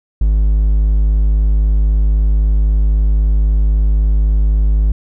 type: tone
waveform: triangle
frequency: 51.9 Hz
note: G#1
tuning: in tune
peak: -7 dBFS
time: 0.21-4.92 s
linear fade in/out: 5 ms
effects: none